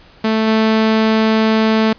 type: tone with level steps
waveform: sawtooth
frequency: 220 Hz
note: A3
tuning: in tune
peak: -9 / -7 dBFS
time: 0.24-1.93 s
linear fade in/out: 5 ms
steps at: 0.47 s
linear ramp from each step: 10 ms
effects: pink hiss -45 dBFS RMS until 1.98 s + resampled to 11025 Hz